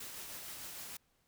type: noise with tremolo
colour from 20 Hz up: white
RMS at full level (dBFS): -45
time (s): 0-0.97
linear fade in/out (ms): 5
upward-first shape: triangle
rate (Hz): 6.5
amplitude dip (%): 30
effects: pink hiss -75 dBFS RMS until 1.27 s